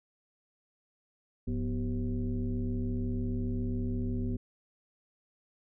sine tone with frequency modulation, 103.83 Hz, G#2, in tune, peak -29 dBFS, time 1.47-4.37 s, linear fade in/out 10 ms, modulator 141 Hz, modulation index 1.4, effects none

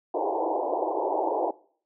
white band-pass noise, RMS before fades -27 dBFS, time 0.14-1.51 s, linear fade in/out 5 ms, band 310 to 940 Hz, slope 96 dB/octave, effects noise-tail reverb RT60 0.5 s tail -21 dB re dry

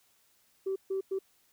sine tone bursts at uneven times, 385.1 Hz, G4, 31 cents flat, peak -28 dBFS, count 3, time 0.66-0.76 / 0.9-1.01 / 1.11-1.19 s, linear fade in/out 10 ms, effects tanh soft clip ceiling -25 dBFS + white hiss -68 dBFS RMS until 1.52 s

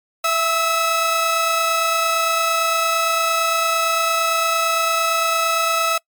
sawtooth tone pair together, 662.9 / 1297 Hz, E5 / E6, +10 / -28 cents, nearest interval octave, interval 1162 cents, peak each -18 / -14 dBFS, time 0.24-5.98 s, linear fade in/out 5 ms, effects noise-tail reverb RT60 0.1 s tail -25 dB re dry + MP3 96 kbps

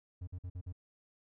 triangle tone bursts, 89.8 Hz, F2, 49 cents sharp, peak -37 dBFS, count 5, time 0.21-0.726 s, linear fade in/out 10 ms, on 64 ms, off 49 ms, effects none

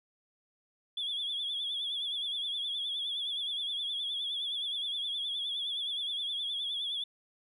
sine tone with vibrato, 3398 Hz, G#7, 39 cents sharp, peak -31 dBFS, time 0.97-7.04 s, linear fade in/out 5 ms, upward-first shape triangle, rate 9.6 Hz, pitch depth 87 cents each way, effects tanh soft clip ceiling -28 dBFS

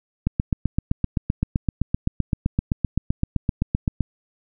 click train, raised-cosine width 5 ms, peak -7 dBFS, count 30, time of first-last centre 0.27-4.007 s, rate 7.76 Hz, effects none

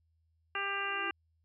harmonic tone, 397 Hz, G4, 22 cents sharp, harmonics 1 / 2 / 3 / 4 / 5 / 6 / 7, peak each -44 / -43 / -38 / -38 / -42 / -44 / -38 dBFS, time 0.55-1.11 s, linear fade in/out 2 ms
triangle tone with exponential growth, 339.4 Hz, F4, 49 cents flat, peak -37 dBFS, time 0.69-1.11 s, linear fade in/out 5 ms, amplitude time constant 91 ms
effects added 81 Hz sine -70 dBFS peak until 1.44 s

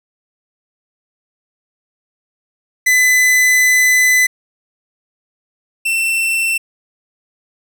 45% pulse tone pair in turn, 2008 / 2688 Hz, B6 / E7, +28 / +33 cents, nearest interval perfect fourth, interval 505 cents, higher second, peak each -9 / -14 dBFS, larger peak first, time 2.86-4.27 / 5.85-6.58 s, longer first, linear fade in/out 10 ms, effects none

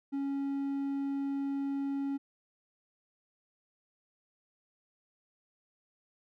triangle tone, 277.2 Hz, C#4, in tune, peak -29 dBFS, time 0.12-2.18 s, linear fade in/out 20 ms, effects none

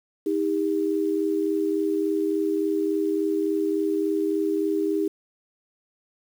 sine tone pair together, 316.5 / 400 Hz, D#4 / G4, +30 / +35 cents, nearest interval major third, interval 405 cents, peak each -24 dBFS, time 0.26-5.08 s, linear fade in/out 5 ms, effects 8-bit

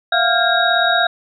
sine tone cluster, 677 / 714 / 1397 / 1617 / 3786 Hz, E5 / F5 / F6 / G#6 / A#7, +46 / +38 / 0 / -47 / +26 cents, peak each -19 dBFS, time 0.12-1.07 s, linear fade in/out 5 ms, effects none

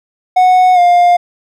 triangle tone with pitch glide, 736 to 705.2 Hz, F#5 to F5, -9 to +17 cents, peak -3 dBFS, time 0.36-1.17 s, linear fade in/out 10 ms, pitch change -74 cents, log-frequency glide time 0.74-0.79 s, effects none

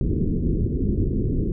pink low-pass noise, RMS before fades -22 dBFS, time 0.01-1.52 s, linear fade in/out 2 ms, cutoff 400 Hz, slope 48 dB/octave, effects none

